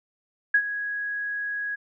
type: tone with ADSR envelope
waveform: sine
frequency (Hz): 1661.2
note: G#6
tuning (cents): 0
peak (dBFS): -14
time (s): 0.54-1.76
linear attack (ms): 6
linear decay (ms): 68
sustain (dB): -13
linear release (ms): 17
effects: none